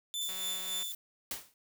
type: tone with tremolo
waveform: sawtooth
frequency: 3522 Hz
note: A7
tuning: 1 cent sharp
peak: -30 dBFS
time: 0.14-0.92 s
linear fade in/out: 0 ms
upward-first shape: sine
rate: 3.6 Hz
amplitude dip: 55%
type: noise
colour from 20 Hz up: violet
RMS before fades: -42 dBFS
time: 0.21-0.95 s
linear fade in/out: 5 ms
type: click train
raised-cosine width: 0.2 ms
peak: -30 dBFS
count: 102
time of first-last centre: 0.29-0.827 s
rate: 188 Hz
type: noise with exponential decay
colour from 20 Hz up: white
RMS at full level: -34 dBFS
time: 1.31-1.54 s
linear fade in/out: 2 ms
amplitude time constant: 50 ms
effects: none